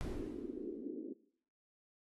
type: noise with exponential decay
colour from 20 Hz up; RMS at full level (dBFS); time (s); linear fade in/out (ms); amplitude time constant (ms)
brown; -39; 0.01-0.89; 0; 190
type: band-pass noise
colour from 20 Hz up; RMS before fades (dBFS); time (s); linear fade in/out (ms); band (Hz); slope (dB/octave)
pink; -44; 0.04-1.14; 20; 250 to 410; 48
effects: noise-tail reverb RT60 0.6 s tail -19 dB re dry + AAC 32 kbps